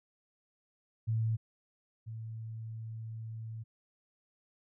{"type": "tone pair in turn", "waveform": "sine", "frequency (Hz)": [111.9, 111.9], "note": ["A2", "A2"], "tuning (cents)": [30, 30], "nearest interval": "unison", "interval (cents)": 0, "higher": "neither", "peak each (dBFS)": [-28, -39], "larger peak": "first", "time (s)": [[1.07, 1.37], [2.06, 3.64]], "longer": "second", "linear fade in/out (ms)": 20, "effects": []}